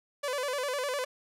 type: tone with vibrato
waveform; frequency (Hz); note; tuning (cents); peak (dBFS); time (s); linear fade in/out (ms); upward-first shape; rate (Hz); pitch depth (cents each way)
sawtooth; 540; C#5; -45; -26; 0.23-1.05; 10; square; 9.9; 110
effects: low-pass 12000 Hz 12 dB/octave